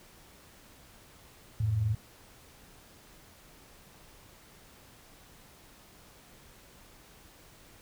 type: tone pair together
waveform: sine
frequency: 86.35 / 108.8 Hz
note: F2 / A2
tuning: -19 / -19 cents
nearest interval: major third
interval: 400 cents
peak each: -35 / -26 dBFS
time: 1.6-1.95 s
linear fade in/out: 5 ms
effects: pink hiss -56 dBFS RMS until 7.81 s